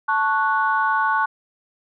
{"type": "chord", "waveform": "sine", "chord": "F# minor", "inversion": "first", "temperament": "equal with one note detuned", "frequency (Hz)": [880, 1108.7, 1475.7], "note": ["A5", "C#6", "F#6"], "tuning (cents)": [0, 0, -5], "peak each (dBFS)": -21, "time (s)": [0.08, 1.26], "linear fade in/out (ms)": 10, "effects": ["tanh soft clip ceiling -7 dBFS"]}